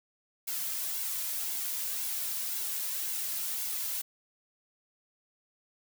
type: noise with flanger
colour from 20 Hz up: blue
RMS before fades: -34 dBFS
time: 0.47-4.02 s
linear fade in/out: 10 ms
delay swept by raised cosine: 1.6 to 2.7 ms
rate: 1.9 Hz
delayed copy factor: -0.5
effects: none